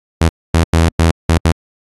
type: tone bursts at uneven times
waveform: sawtooth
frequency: 82.41 Hz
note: E2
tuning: in tune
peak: -4 dBFS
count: 6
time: 0.21-0.29 / 0.54-0.64 / 0.73-0.89 / 0.99-1.11 / 1.29-1.38 / 1.45-1.52 s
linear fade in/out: 5 ms
effects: AAC 32 kbps